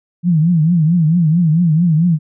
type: tone with vibrato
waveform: sine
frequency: 164.81 Hz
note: E3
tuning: in tune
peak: -9 dBFS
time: 0.23-2.19 s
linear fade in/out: 50 ms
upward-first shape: triangle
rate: 4.5 Hz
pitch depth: 170 cents each way
effects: none